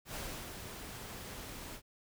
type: noise with ADSR envelope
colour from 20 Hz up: pink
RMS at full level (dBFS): -41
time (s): 0.05-1.82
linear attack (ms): 94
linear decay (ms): 360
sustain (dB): -5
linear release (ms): 76
effects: none